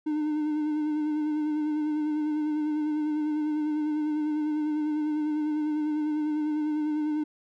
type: tone with vibrato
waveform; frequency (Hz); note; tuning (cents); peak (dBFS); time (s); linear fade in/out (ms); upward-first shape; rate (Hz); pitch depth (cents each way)
triangle; 303; D#4; -46; -23; 0.06-7.24; 10; sine; 10; 29
effects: none